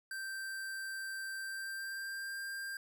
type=tone with pitch glide; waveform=square; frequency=1566 to 1590.6 Hz; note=G6 to G6; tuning=-2 to +25 cents; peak=-40 dBFS; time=0.11-2.77 s; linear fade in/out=2 ms; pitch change=+27 cents; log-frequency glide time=1.37-2.4 s; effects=none